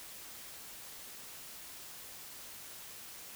silence, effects white hiss -49 dBFS RMS until 3.35 s

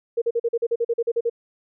sine tone bursts, 467 Hz, A#4, 3 cents sharp, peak -18 dBFS, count 13, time 0.17-1.298 s, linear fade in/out 10 ms, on 48 ms, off 42 ms, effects none

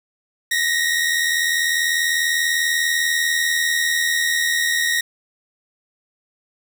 sawtooth tone pair together, 1864.7 / 1944.9 Hz, A#6 / B6, 0 / -27 cents, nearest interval minor second, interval 73 cents, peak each -15 / -20 dBFS, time 0.51-5.01 s, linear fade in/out 5 ms, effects none

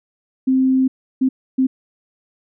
sine tone bursts at uneven times, 261.6 Hz, C4, in tune, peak -12 dBFS, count 3, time 0.47-0.88 / 1.21-1.29 / 1.58-1.67 s, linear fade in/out 10 ms, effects none

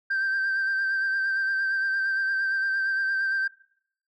sine tone with vibrato, 1568 Hz, G6, in tune, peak -21 dBFS, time 0.1-3.48 s, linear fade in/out 10 ms, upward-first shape sine, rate 8.7 Hz, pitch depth 26 cents each way, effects noise-tail reverb RT60 0.7 s tail -26 dB re dry + tanh soft clip ceiling -21 dBFS

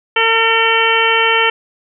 harmonic tone with a mistuned harmonic, 453.3 Hz, A#4, 48 cents flat, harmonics 1 / 2 / 3 / 4 / 5 / 6 / 7, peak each -18 / -18 / -18 / -18 / -18 / -18 / -18 dBFS, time 0.16-1.5 s, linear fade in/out 5 ms, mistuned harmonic 7, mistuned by -52 cents, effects none

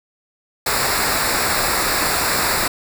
pink noise with comb filter, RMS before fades -19 dBFS, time 0.66-2.68 s, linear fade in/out 5 ms, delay 0.32 ms, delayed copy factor -0.75, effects none

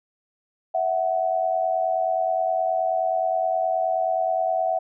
sine tone pair together, 656.5 / 746 Hz, E5 / F#5, -7 / +14 cents, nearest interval major second, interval 221 cents, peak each -23 dBFS, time 0.74-4.79 s, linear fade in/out 10 ms, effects none

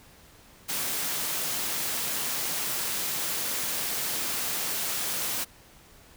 white high-pass noise, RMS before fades -30 dBFS, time 0.68-5.45 s, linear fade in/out 20 ms, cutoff 110 Hz, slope 24 dB/octave, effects pink hiss -54 dBFS RMS until 6.16 s

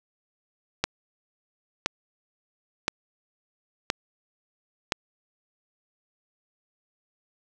click train, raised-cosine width 0.2 ms, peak -5 dBFS, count 5, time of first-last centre 0.84-4.922 s, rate 0.98 Hz, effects none

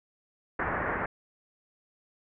white low-pass noise, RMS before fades -31 dBFS, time 0.59-1.06 s, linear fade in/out 5 ms, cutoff 1900 Hz, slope 48 dB/octave, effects none

